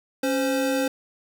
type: tone pair together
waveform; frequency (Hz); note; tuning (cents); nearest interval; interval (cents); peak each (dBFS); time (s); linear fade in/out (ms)
square; 275.3 / 519; C#4 / C5; -12 / -14; major seventh; 1098; -25 / -25; 0.23-0.88; 5
effects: none